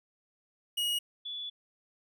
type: tone pair in turn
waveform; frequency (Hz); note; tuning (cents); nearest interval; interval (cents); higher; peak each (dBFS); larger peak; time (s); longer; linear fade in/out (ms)
45% pulse / sine; 2891 / 3438; F#7 / A7; -41 / -41; minor third; 300; second; -28 / -36; first; 0.77-0.99 / 1.25-1.5; second; 10
effects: none